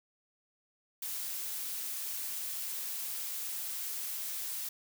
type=noise; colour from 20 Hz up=blue; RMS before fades=-38 dBFS; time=1.02-4.69 s; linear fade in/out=5 ms; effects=none